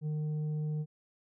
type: tone with tanh clipping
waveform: triangle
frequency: 152.5 Hz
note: D#3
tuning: 34 cents flat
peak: -32 dBFS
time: 0.01-0.86 s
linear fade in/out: 50 ms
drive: 9 dB
effects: none